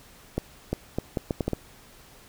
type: accelerating click train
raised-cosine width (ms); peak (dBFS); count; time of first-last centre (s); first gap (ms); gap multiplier
2; -12; 8; 0.38-1.533; 350; 0.73
effects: pink hiss -52 dBFS RMS until 2.28 s